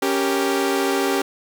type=chord; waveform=sawtooth; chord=G diminished; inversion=second; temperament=equal; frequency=277.2 / 392 / 466.2 Hz; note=Db4 / G4 / Bb4; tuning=0 / 0 / 0 cents; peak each=-19 / -17 / -23 dBFS; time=0.02-1.22 s; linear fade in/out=5 ms; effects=none